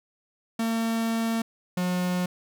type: tone pair in turn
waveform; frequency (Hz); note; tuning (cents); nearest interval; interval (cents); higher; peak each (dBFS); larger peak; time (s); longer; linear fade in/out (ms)
45% pulse; 227 / 180.17; A#3 / F#3; -46 / -46; major third; 400; first; -24; neither; 0.59-1.42 / 1.77-2.26; first; 5
effects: none